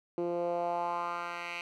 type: tone with band-pass filter sweep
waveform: 10% pulse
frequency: 173 Hz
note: F3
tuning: 16 cents flat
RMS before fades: -34 dBFS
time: 0.18-1.61 s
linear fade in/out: 0 ms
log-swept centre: 360 to 2400 Hz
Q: 2.7
effects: none